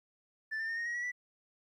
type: tone with pitch steps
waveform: sine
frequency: 1760 / 1792.8 / 1826.3 / 1860.4 / 1895.1 / 1930.4 / 1966.4 Hz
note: A6 / A6 / A#6 / A#6 / A#6 / B6 / B6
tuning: 0 / +32 / -36 / -4 / +28 / -40 / -8 cents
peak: -31 dBFS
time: 0.51-1.119 s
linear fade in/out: 20 ms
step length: 87 ms
effects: tanh soft clip ceiling -33 dBFS + 12-bit